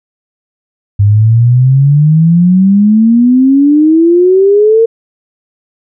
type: exponential sweep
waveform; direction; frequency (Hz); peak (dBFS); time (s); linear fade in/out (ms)
sine; up; 99.5 to 461.6; -3; 0.99-4.86; 10
effects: none